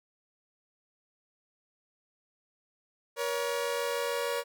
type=tone pair together; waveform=sawtooth; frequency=476.5 / 563.1 Hz; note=A#4 / C#5; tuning=+38 / +27 cents; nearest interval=minor third; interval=289 cents; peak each=-28 / -29 dBFS; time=3.16-4.44 s; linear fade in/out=50 ms; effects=none

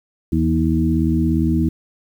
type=harmonic tone with a mistuned harmonic; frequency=80 Hz; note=D#2; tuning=49 cents sharp; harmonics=1 / 2 / 3 / 4; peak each=-20 / -20 / -20 / -20 dBFS; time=0.32-1.69 s; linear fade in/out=5 ms; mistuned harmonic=2; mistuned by=+30 cents; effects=8-bit

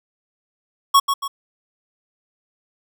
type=tone with echo; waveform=square; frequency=1107 Hz; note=C#6; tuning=3 cents flat; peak=-10 dBFS; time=0.94-1 s; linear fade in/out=10 ms; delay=140 ms; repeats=2; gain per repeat=-7 dB; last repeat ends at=1.28 s; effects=none

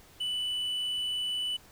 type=tone; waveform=triangle; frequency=2979 Hz; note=F#7; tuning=11 cents sharp; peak=-28 dBFS; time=0.2-1.57 s; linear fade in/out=10 ms; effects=pink hiss -56 dBFS RMS until 1.71 s

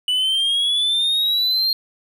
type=exponential sweep; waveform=triangle; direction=up; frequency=2960 to 4231 Hz; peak=-15 dBFS; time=0.08-1.73 s; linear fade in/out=2 ms; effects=none

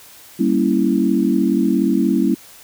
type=chord; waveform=sine; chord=G diminished seventh; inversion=none; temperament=equal; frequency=196 / 233.1 / 277.2 / 329.6 Hz; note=G3 / Bb3 / Db4 / Fb4; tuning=0 / 0 / 0 / 0 cents; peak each=-19 dBFS; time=0.39-2.35 s; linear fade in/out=10 ms; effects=white hiss -43 dBFS RMS until 2.63 s

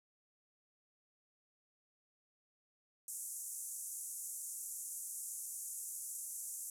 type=band-pass noise; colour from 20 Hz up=white; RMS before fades=-45 dBFS; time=3.08-6.7 s; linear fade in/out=2 ms; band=6600 to 12000 Hz; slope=48 dB/octave; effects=none

